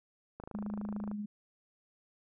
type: click train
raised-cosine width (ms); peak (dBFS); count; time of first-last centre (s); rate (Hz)
1; -30; 20; 0.4-1.114; 26.6
type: tone with tremolo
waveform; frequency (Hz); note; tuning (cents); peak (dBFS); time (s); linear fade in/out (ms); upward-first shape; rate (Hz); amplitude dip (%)
sine; 207.7; G#3; 0; -34; 0.54-1.26; 10; sine; 17; 35
effects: none